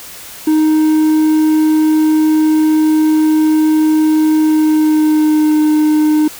triangle tone with pitch glide, 311.1 to 305.8 Hz, D#4 to D#4, 0 to -30 cents, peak -6 dBFS, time 0.47-6.28 s, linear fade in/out 5 ms, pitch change -30 cents, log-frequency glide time 4.39-5.59 s, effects white hiss -32 dBFS RMS until 6.39 s

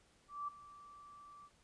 sine tone with ADSR envelope, 1164 Hz, D6, 16 cents flat, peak -37 dBFS, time 0.28-1.5 s, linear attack 200 ms, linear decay 8 ms, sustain -17 dB, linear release 52 ms, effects pink hiss -70 dBFS RMS until 1.63 s + resampled to 22050 Hz

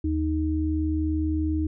sine tone pair together, 78.6 / 311.4 Hz, D#2 / D#4, +18 / +2 cents, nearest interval 2 octaves, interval 2384 cents, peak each -25 dBFS, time 0.04-1.67 s, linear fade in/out 5 ms, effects none

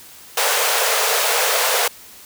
pink high-pass noise, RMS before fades -18 dBFS, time 0.37-1.88 s, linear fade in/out 5 ms, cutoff 430 Hz, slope 96 dB/octave, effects white hiss -42 dBFS RMS until 2.25 s

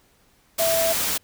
sine tone in noise, 659.3 Hz, E5, in tune, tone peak -20 dBFS, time 0.59-0.93 s, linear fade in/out 10 ms, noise white, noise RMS -24 dBFS, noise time 0.58-1.18 s, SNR +1 dB, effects pink hiss -60 dBFS RMS until 1.23 s

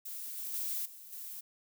violet noise with level steps, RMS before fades -42 / -40 / -36 / -51 / -44 dBFS, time 0.05-1.41 s, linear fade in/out 10 ms, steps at 0.37 / 0.53 / 0.85 / 1.12 s, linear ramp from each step 10 ms, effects none

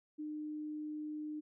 sine tone, 303.3 Hz, D#4, 44 cents flat, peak -39 dBFS, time 0.18-1.41 s, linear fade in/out 20 ms, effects none

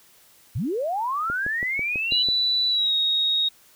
sine linear sweep, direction up, 80.9 to 3000 Hz, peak -23 dBFS, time 0.55-2.23 s, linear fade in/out 10 ms
click train, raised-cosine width 2 ms, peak -21 dBFS, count 7, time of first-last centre 1.3-2.287 s, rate 6.08 Hz
sine tone with pitch glide, 3965 to 3758 Hz, B7 to A#7, +6 to +13 cents, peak -19 dBFS, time 2.11-3.49 s, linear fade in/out 10 ms, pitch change -93 cents, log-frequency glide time 2.69-2.94 s
effects white hiss -55 dBFS RMS until 3.75 s

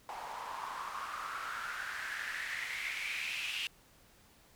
white noise with band-pass filter sweep, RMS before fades -40 dBFS, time 0.09-3.67 s, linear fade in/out 0 ms, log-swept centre 850 to 2800 Hz, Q 5.6, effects pink hiss -63 dBFS RMS until 4.55 s

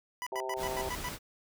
25% pulse tone bursts, 987.8 Hz, B5, in tune, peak -31 dBFS, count 7, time 0.22-1.087 s, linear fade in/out 0 ms, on 45 ms, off 92 ms
harmonic tone, 130 Hz, C3, 11 cents flat, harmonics 3 / 4 / 5 / 6 / 7, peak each -38 / -43 / -40 / -43 / -40 dBFS, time 0.32-0.89 s, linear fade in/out 2 ms
pink noise, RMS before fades -40 dBFS, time 0.56-1.19 s, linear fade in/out 50 ms
effects none

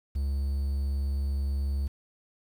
triangle tone, 69.3 Hz, C#2, in tune, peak -24 dBFS, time 0.15-1.88 s, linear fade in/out 10 ms, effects 9-bit

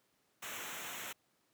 pink noise with comb filter, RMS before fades -44 dBFS, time 0.42-1.13 s, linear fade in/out 10 ms, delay 0.21 ms, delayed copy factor -0.75, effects pink hiss -75 dBFS RMS until 1.53 s + high-pass 150 Hz 12 dB/octave

